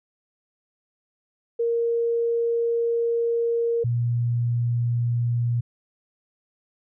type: tone pair in turn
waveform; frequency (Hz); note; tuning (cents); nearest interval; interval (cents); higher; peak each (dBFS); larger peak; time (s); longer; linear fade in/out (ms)
sine; 466.2 / 119.21; A#4 / A#2; 0 / +39; 2 octaves; 2361; first; -20; neither; 1.59-3.84 / 3.84-5.61; first; 10
effects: none